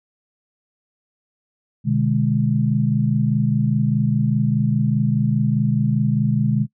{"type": "chord", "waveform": "sine", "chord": "G# diminished", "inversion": "first", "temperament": "just", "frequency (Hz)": [124.59, 149.51, 207.7], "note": ["B2", "D3", "G#3"], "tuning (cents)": [16, 31, 0], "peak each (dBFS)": -20, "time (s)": [1.84, 6.67], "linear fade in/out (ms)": 50, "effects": ["noise-tail reverb RT60 0.1 s tail -21 dB re dry"]}